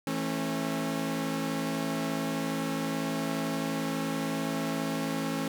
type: chord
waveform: sawtooth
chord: A major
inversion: second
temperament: equal with one note detuned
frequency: 164.81 / 220 / 271.8 Hz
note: E3 / A3 / C#4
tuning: 0 / 0 / -34 cents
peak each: -31 / -31 / -28 dBFS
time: 0.07-5.48 s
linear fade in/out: 2 ms
effects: none